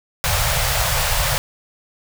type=band-stop noise; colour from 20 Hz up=pink; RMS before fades=-19 dBFS; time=0.24-1.38 s; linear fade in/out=0 ms; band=150 to 520 Hz; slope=48 dB/octave; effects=none